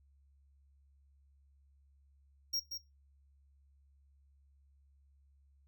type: tone with echo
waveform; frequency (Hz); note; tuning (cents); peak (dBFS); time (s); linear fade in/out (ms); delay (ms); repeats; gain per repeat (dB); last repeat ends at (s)
square; 5588; F8; 0; -33; 2.53-2.6; 10; 180; 1; -7; 2.78
effects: noise-tail reverb RT60 0.2 s tail -17 dB re dry + added 69 Hz sine -64 dBFS peak until 5.67 s